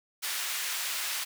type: high-pass noise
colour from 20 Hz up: pink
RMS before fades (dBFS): -33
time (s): 0.22-1.25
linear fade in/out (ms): 20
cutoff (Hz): 1700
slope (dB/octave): 12
effects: none